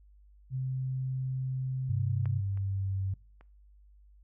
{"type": "tone", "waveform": "sine", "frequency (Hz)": 130.5, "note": "C3", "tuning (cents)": -4, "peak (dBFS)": -30, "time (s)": [0.5, 2.42], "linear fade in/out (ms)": 50}
{"type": "tone with pitch glide", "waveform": "sine", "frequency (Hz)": [100, 95.98], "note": ["G2", "G2"], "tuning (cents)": [35, -36], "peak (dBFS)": -29, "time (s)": [1.89, 3.14], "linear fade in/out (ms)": 5, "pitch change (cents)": -71, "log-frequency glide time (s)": [2.14, 3.03]}
{"type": "clicks", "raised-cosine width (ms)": 0.5, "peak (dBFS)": [-31, -40, -40], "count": 3, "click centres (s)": [2.257, 2.574, 3.41]}
{"effects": ["noise-tail reverb RT60 0.4 s tail -22 dB re dry", "added 50 Hz sine -55 dBFS peak until 4.23 s"]}